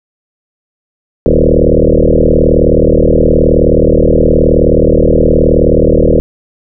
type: tone with frequency modulation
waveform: sine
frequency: 263 Hz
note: C4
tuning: 9 cents sharp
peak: -4 dBFS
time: 1.26-6.2 s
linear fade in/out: 0 ms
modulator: 39 Hz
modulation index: 7.2
effects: none